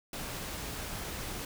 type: noise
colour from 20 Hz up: pink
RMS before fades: -39 dBFS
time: 0.13-1.45 s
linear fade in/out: 2 ms
effects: none